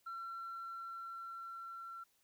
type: tone with level ramp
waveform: sine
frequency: 1356 Hz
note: E6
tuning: 49 cents sharp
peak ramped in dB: -40 to -45 dBFS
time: 0.06-2.04 s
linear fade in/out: 10 ms
effects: tanh soft clip ceiling -40 dBFS + white hiss -75 dBFS RMS until 2.23 s